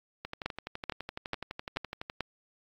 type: two click trains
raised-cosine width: 0.3 ms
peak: -21 / -15 dBFS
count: 23 / 5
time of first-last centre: 0.25-2.099 / 0.46-2.207 s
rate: 11.9 / 2.29 Hz
effects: AAC 64 kbps